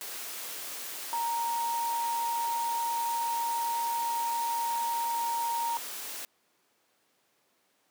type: tone in noise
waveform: sine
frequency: 932.3 Hz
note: A#5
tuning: in tune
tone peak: -28 dBFS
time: 1.13-5.77 s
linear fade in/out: 0 ms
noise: white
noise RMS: -39 dBFS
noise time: 0.01-6.25 s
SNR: +8 dB
effects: pink hiss -70 dBFS RMS until 7.9 s + high-pass 300 Hz 12 dB/octave